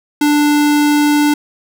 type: tone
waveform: square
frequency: 294.6 Hz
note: D4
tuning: 6 cents sharp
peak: -10 dBFS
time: 0.21-1.34 s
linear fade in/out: 5 ms
effects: none